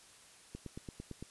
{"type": "click train", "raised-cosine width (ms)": 3, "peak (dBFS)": -30, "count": 7, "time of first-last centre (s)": [0.55, 1.226], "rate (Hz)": 8.88, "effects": ["white hiss -59 dBFS RMS until 1.3 s", "resampled to 24000 Hz"]}